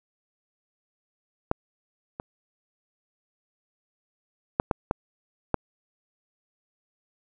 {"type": "clicks", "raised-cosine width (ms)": 1, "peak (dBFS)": [-8, -19, -6, -8, -9, -7], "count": 6, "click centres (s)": [1.514, 2.199, 4.599, 4.712, 4.911, 5.543], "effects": []}